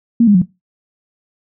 sine tone with pitch steps, 233.1 / 205.3 / 180.79 Hz, A#3 / G#3 / F#3, 0 / -20 / -40 cents, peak -6 dBFS, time 0.2-0.419 s, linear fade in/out 5 ms, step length 73 ms, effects noise-tail reverb RT60 0.2 s tail -18 dB re dry

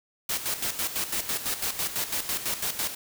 white noise with tremolo, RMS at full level -28 dBFS, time 0.29-2.95 s, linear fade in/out 5 ms, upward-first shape square, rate 6 Hz, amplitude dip 65%, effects none

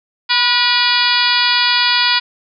harmonic tone with a mistuned harmonic, 484 Hz, B4, 35 cents flat, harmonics 2 / 3 / 4 / 5 / 6 / 7 / 8 / 9 / 10, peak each -20 / -20 / -21 / -20 / -22 / -19 / -22 / -19 / -19 dBFS, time 0.29-2.2 s, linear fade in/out 20 ms, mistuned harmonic 2, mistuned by +31 cents, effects none

